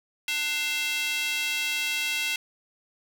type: tone with high-pass filter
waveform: square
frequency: 297.7 Hz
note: D4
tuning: 24 cents sharp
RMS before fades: -28 dBFS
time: 0.28-2.36 s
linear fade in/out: 2 ms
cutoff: 2600 Hz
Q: 2.9
effects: none